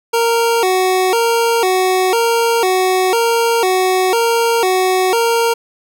25% pulse tone with vibrato, 415.3 Hz, G#4, in tune, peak -8 dBFS, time 0.13-5.54 s, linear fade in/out 10 ms, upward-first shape square, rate 1 Hz, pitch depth 190 cents each way, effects none

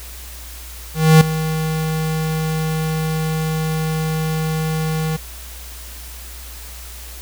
square tone with ADSR envelope, 158.2 Hz, D#3, 29 cents sharp, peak -5 dBFS, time 0.94-5.17 s, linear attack 270 ms, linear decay 4 ms, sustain -14 dB, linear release 13 ms, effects added 60 Hz sine -34 dBFS peak until 7.21 s + white hiss -37 dBFS RMS until 7.21 s

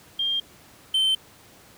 sine / triangle tone pair in turn, 3200 / 3096 Hz, G7 / G7, +35 / -22 cents, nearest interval minor second, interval 57 cents, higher first, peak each -22 / -17 dBFS, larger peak second, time 0.19-0.4 / 0.94-1.15 s, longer neither, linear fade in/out 5 ms, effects pink hiss -51 dBFS RMS until 1.77 s + high-pass 80 Hz 12 dB/octave

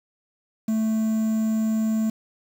triangle tone with quantisation, 220 Hz, A3, in tune, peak -18 dBFS, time 0.68-2.1 s, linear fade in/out 5 ms, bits 7, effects none

